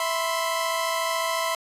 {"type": "tone cluster", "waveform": "sawtooth", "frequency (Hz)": [658, 998, 1052], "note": ["E5", "B5", "C6"], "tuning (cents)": [-3, 18, 9], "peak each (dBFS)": [-24, -25, -25], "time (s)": [0, 1.55], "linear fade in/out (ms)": 2, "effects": ["resampled to 32000 Hz"]}